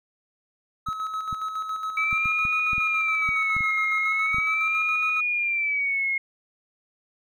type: tone with tremolo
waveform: triangle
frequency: 1285 Hz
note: E6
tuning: 45 cents flat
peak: -24 dBFS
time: 0.86-5.21 s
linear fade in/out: 10 ms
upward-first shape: square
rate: 7.2 Hz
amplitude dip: 45%
type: clicks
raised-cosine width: 5 ms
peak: -24 dBFS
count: 12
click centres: 0.887 / 1.328 / 2.129 / 2.257 / 2.452 / 2.732 / 2.781 / 3.29 / 3.566 / 3.607 / 4.345 / 4.384 s
type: tone with vibrato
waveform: sine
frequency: 2293 Hz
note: D7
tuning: 42 cents flat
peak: -22 dBFS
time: 1.97-6.18 s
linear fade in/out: 5 ms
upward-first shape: sine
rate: 0.4 Hz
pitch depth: 120 cents each way
effects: none